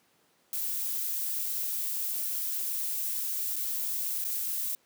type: noise with dropouts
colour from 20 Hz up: violet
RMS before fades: -32 dBFS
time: 0.53-4.75 s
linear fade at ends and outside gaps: 1 ms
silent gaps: 3.558-3.563 / 4.242-4.249 s
effects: pink hiss -67 dBFS RMS until 4.85 s + high-pass 200 Hz 12 dB/octave